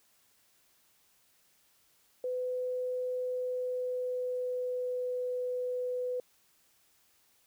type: tone with pitch glide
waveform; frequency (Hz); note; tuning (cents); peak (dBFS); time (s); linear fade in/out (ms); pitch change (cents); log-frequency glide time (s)
sine; 503 to 498.9; B4 to B4; +32 to +17; -31; 2.24-6.2; 2; -15; 3.19-5.21
effects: white hiss -68 dBFS RMS until 7.46 s